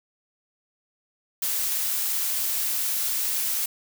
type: noise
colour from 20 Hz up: blue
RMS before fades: -26 dBFS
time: 1.42-3.66 s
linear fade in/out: 5 ms
effects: none